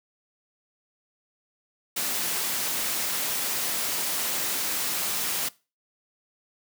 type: noise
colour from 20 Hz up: white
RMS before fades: -28 dBFS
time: 1.96-5.49 s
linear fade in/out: 10 ms
effects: noise-tail reverb RT60 0.3 s tail -21 dB re dry + high-pass 150 Hz 12 dB/octave